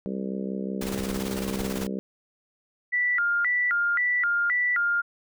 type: harmonic tone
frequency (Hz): 65.41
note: C2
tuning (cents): 0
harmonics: 3 / 4 / 5 / 6 / 7 / 8 / 9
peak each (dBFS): -30 / -37 / -39 / -37 / -38 / -42 / -44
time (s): 0.06-1.99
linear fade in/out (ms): 0
type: noise with tremolo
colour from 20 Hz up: pink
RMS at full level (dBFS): -33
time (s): 0.81-1.87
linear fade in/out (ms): 5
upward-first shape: square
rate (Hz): 18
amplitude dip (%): 50
type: tone with vibrato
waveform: sine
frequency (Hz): 1663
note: G#6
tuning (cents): +2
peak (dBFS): -21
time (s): 2.92-5.02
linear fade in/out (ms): 20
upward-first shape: square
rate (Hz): 1.9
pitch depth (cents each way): 290
effects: none